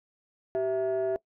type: tone pair together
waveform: sine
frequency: 385 / 657.7 Hz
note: G4 / E5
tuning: -31 / -4 cents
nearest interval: major sixth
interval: 927 cents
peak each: -26 dBFS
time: 0.55-1.16 s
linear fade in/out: 0 ms
effects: noise-tail reverb RT60 0.1 s tail -22 dB re dry + tanh soft clip ceiling -22 dBFS